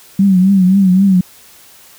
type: tone with vibrato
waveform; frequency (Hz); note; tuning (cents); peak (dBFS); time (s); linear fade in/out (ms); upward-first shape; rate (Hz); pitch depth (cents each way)
sine; 190; F#3; +46; -6; 0.19-1.21; 5; triangle; 3.8; 100
effects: white hiss -42 dBFS RMS until 1.98 s